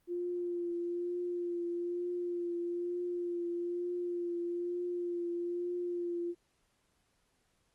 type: tone with vibrato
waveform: sine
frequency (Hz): 349.2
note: F4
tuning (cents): 0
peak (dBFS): -33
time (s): 0.07-6.35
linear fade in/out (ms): 50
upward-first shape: triangle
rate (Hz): 1.1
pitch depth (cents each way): 23
effects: pink hiss -75 dBFS RMS until 7.74 s + Opus 32 kbps